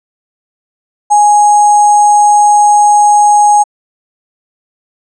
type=tone with sample-and-hold; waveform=sine; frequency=830.6 Hz; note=G#5; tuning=in tune; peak=-3 dBFS; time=1.1-3.64 s; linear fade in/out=20 ms; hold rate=7350 Hz; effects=resampled to 24000 Hz